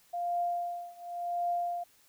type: tone with tremolo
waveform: sine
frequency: 698.5 Hz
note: F5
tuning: in tune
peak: -27 dBFS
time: 0.13-1.84 s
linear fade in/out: 10 ms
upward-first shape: triangle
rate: 0.91 Hz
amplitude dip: 95%
effects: white hiss -64 dBFS RMS until 2.08 s